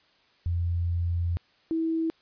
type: tone pair in turn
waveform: sine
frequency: 86.1 / 325.1 Hz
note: F2 / E4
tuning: -24 / -24 cents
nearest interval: octave + major seventh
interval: 2300 cents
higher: second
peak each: -24 dBFS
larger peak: neither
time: 0.46-1.37 / 1.71-2.1 s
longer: first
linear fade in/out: 0 ms
effects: white hiss -63 dBFS RMS until 2.21 s + resampled to 11025 Hz